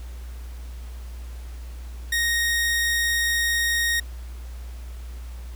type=tone; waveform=sawtooth; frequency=1864.7 Hz; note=A#6; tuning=in tune; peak=-17 dBFS; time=2.12-4 s; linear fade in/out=5 ms; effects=added 60 Hz sine -33 dBFS peak until 5.55 s + pink hiss -50 dBFS RMS until 5.55 s